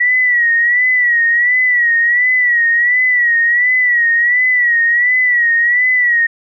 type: tone with vibrato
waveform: sine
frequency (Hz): 1933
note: B6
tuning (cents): -38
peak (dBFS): -9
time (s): 0-6.27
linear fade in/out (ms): 10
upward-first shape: sine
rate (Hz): 1.4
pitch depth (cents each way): 73
effects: none